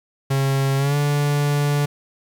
45% pulse tone with pitch glide, 136.2 to 145.13 Hz, C#3 to D3, -30 to -20 cents, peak -17 dBFS, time 0.3-1.86 s, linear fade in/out 10 ms, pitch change +110 cents, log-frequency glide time 0.77-0.96 s, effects 9-bit

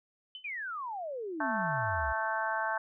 sine tone with exponential decay, 3035 Hz, F#7, 43 cents sharp, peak -38 dBFS, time 0.35-0.51 s, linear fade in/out 1 ms, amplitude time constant 33 ms
sine exponential sweep, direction down, 2512 to 60.5 Hz, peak -35 dBFS, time 0.44-2.13 s, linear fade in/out 10 ms
harmonic tone, 220.4 Hz, A3, 3 cents sharp, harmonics 3 / 4 / 5 / 6 / 7 / 8, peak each -37 / -34 / -37 / -43 / -34 / -44 dBFS, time 1.4-2.78 s, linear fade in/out 5 ms
effects none

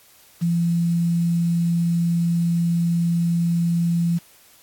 sine tone with quantisation, 170 Hz, F3, 46 cents flat, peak -17 dBFS, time 0.41-4.19 s, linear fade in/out 20 ms, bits 7, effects white hiss -52 dBFS RMS until 4.62 s + AAC 64 kbps

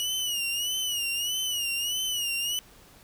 sawtooth tone with vibrato, 2905 Hz, F#7, 32 cents flat, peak -24 dBFS, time 0-2.59 s, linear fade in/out 0 ms, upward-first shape sine, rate 1.6 Hz, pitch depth 89 cents each way, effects pink hiss -54 dBFS RMS until 3.03 s

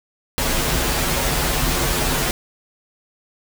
pink noise with comb filter, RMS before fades -20 dBFS, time 0.38-2.31 s, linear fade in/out 0 ms, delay 10 ms, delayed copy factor -0.9, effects none

